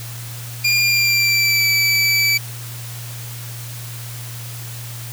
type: tone with pitch glide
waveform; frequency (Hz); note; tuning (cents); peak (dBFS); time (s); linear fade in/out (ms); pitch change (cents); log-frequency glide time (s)
25% pulse; 2404 to 2310; D7 to D7; +40 to -29; -10; 0.64-2.38; 10; -69; 0.82-1.67
effects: added 118 Hz sine -30 dBFS peak until 5.12 s + white hiss -35 dBFS RMS until 5.12 s